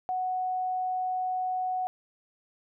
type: tone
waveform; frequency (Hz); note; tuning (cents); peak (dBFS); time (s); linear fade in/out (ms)
sine; 740; F#5; 0; -27; 0.09-1.87; 0
effects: none